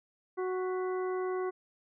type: harmonic tone with a mistuned harmonic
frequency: 370 Hz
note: F#4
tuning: in tune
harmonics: 1 / 2 / 3 / 4 / 5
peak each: -31 / -42 / -41 / -48 / -50 dBFS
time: 0.37-1.51 s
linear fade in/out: 20 ms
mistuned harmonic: 5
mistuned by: +120 cents
effects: none